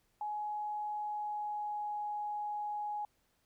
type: tone with pitch glide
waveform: sine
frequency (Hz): 840 to 834.7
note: G#5 to G#5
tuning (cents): +19 to +9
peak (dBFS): -35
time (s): 0.21-3.05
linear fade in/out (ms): 2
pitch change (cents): -10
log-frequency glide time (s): 0.92-1.97
effects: pink hiss -75 dBFS RMS until 3.45 s